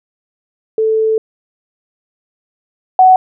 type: tone pair in turn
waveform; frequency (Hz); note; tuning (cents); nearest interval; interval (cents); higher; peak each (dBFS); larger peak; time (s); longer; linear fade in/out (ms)
sine; 440 / 746.1; A4 / F#5; 0 / +14; major sixth; 914; second; -10 / -3; second; 0.78-1.18 / 2.99-3.16; first; 2
effects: none